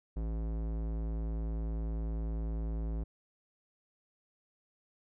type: tone with low-pass filter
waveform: square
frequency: 55 Hz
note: A1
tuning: in tune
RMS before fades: -35 dBFS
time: 0.16-3.04 s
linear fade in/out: 10 ms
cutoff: 570 Hz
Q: 0.59
effects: none